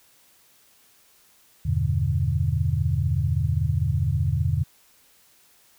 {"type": "chord", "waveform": "sine", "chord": "E minor seventh", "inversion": "none", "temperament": "equal with one note detuned", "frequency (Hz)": [82.41, 98, 121.91, 146.83], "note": ["E2", "G2", "B2", "D3"], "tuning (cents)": [0, 0, -22, 0], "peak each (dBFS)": [-25, -26, -26, -26], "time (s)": [1.65, 4.64], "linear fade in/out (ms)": 10, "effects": ["white hiss -58 dBFS RMS until 5.78 s"]}